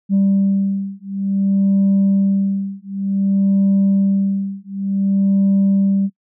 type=beating tone pair; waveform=sine; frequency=195.9 / 196.45 Hz; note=G3 / G3; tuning=-1 / +4 cents; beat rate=0.55 Hz; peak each=-15 dBFS; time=0.09-6.1 s; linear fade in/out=50 ms; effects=noise-tail reverb RT60 0.1 s tail -26 dB re dry + tanh soft clip ceiling -9 dBFS